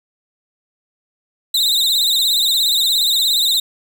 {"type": "tone with vibrato", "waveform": "40% pulse", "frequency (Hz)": 3846, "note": "B7", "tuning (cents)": -47, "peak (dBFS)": -12, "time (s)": [1.54, 3.6], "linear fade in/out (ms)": 5, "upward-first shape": "triangle", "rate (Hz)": 17, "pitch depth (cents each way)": 130, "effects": []}